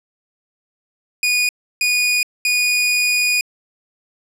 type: tone bursts at uneven times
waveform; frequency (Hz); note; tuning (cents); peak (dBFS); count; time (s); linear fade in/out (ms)
sawtooth; 2461; D#7; -20; -11; 3; 1.23-1.49 / 1.81-2.23 / 2.45-3.41; 2
effects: low-pass 12000 Hz 12 dB/octave